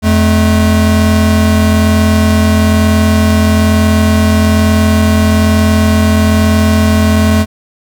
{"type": "tone pair together", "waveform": "square", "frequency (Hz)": [85.7, 216], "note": ["F2", "A3"], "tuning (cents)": [-32, -32], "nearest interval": "octave + major third", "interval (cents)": 1600, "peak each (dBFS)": -10, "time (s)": [0.02, 7.46], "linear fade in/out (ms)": 50, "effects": []}